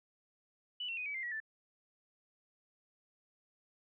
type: tone with pitch steps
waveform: sine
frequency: 2964 / 2718 / 2492 / 2286 / 2096 / 1921.9 / 1762.4 Hz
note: F#7 / F7 / D#7 / D7 / C7 / B6 / A6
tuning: +2 / -48 / +2 / -47 / +2 / -48 / +2 cents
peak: -37 dBFS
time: 0.8-1.402 s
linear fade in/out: 5 ms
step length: 86 ms
effects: none